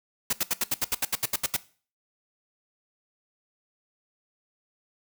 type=noise bursts; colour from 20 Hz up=white; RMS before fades=-25 dBFS; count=13; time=0.3-1.566 s; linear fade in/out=5 ms; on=30 ms; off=73 ms; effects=noise-tail reverb RT60 0.4 s tail -18 dB re dry